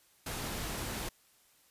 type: noise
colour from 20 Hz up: pink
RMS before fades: -38 dBFS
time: 0.26-1.09 s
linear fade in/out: 5 ms
effects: white hiss -66 dBFS RMS until 1.7 s + resampled to 32000 Hz